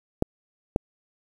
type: clicks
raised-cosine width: 2 ms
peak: -7 dBFS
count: 2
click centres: 0.224 / 0.761 s
effects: 7-bit